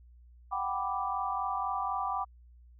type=chord; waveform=sine; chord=G major seventh; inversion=third; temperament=equal; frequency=740 / 784 / 987.8 / 1174.7 Hz; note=F#5 / G5 / B5 / D6; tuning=0 / 0 / 0 / 0 cents; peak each=-38 / -35 / -36 / -34 dBFS; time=0.51-2.25 s; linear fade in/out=20 ms; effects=added 60 Hz sine -53 dBFS peak until 2.79 s